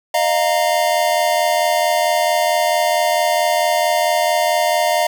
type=chord; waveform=square; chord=Eb suspended second; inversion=none; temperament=equal with one note detuned; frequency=614 / 698.5 / 932.3 Hz; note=Eb5 / F5 / Bb5; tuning=-23 / 0 / 0 cents; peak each=-19 / -18 / -22 dBFS; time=0.14-5.07 s; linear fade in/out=5 ms; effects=8-bit

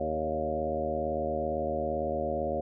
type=harmonic tone with a mistuned harmonic; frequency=77.78 Hz; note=D#2; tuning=in tune; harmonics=1 / 2 / 3 / 4 / 5 / 6 / 7 / 8 / 9; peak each=-39 / -44 / -38 / -41 / -37 / -40 / -32 / -39 / -35 dBFS; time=0-2.61 s; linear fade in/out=5 ms; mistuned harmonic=7; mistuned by=+30 cents; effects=none

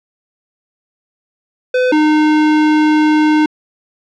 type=tone pair in turn; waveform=square; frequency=505 / 305.9 Hz; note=B4 / D#4; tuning=+39 / -29 cents; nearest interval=major sixth; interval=868 cents; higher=first; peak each=-11 / -9 dBFS; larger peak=second; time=1.74-1.92 / 1.92-3.46 s; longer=second; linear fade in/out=5 ms; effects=low-pass 3000 Hz 12 dB/octave

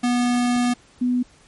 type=tone pair in turn; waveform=square / sine; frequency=244.1 / 247.8 Hz; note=B3 / B3; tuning=-20 / +6 cents; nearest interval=unison; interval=26 cents; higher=second; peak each=-18 / -17 dBFS; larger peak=second; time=0.03-0.74 / 1.01-1.23 s; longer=first; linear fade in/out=10 ms; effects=pink hiss -53 dBFS RMS until 1.47 s + MP3 48 kbps

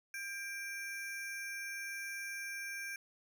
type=ring-modulated tone; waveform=square; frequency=1975.5 Hz; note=B6; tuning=in tune; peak=-38 dBFS; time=0.14-2.96 s; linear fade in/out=2 ms; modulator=374 Hz; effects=none

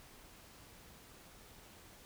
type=silence; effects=pink hiss -58 dBFS RMS until 2.05 s

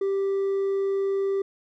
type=tone with hard clipping; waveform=sine; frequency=392 Hz; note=G4; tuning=in tune; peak=-23 dBFS; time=0.01-1.42 s; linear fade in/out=5 ms; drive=2 dB; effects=none

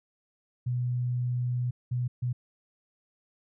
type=tone bursts at uneven times; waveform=sine; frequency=123.47 Hz; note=B2; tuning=in tune; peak=-26 dBFS; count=3; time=0.66-1.71 / 1.91-2.08 / 2.22-2.33 s; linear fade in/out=10 ms; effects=none

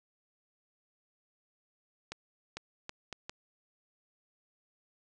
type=accelerating click train; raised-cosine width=0.2 ms; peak=-22 dBFS; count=5; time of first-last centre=2.12-3.295 s; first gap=450 ms; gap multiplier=0.72; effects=resampled to 22050 Hz + 9-bit

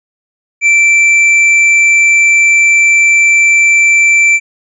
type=tone with hard clipping; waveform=sine; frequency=2338 Hz; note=D7; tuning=8 cents flat; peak=-6 dBFS; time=0.61-4.4 s; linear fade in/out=50 ms; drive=5 dB; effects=resampled to 22050 Hz

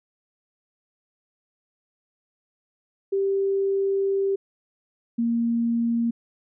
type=tone pair in turn; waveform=sine; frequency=392 / 233.1 Hz; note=G4 / A#3; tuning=0 / 0 cents; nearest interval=major sixth; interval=900 cents; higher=first; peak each=-20 dBFS; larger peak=neither; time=3.12-4.36 / 5.18-6.11 s; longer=first; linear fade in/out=10 ms; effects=none

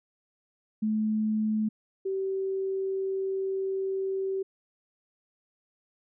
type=tone pair in turn; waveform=sine; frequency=216 / 384.9 Hz; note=A3 / G4; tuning=-32 / -32 cents; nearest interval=minor seventh; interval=1000 cents; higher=second; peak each=-24 / -27 dBFS; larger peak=first; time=0.82-1.69 / 2.05-4.43 s; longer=second; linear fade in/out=10 ms; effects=none

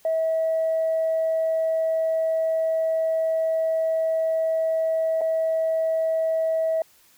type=tone with dropouts; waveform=sine; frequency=646 Hz; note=E5; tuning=35 cents flat; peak=-19 dBFS; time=0.05-6.82 s; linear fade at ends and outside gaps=2 ms; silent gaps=5.21-5.215 s; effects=tanh soft clip ceiling -16 dBFS + white hiss -57 dBFS RMS until 7.17 s

